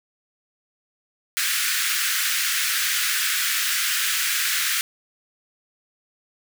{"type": "high-pass noise", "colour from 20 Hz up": "pink", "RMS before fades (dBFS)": -23, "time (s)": [1.37, 4.81], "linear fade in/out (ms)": 0, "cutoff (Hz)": 1400, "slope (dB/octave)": 48, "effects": []}